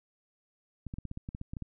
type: clicks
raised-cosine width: 5 ms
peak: -26 dBFS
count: 12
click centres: 0.867 / 0.939 / 0.985 / 1.053 / 1.114 / 1.174 / 1.289 / 1.349 / 1.414 / 1.535 / 1.568 / 1.623 s
effects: none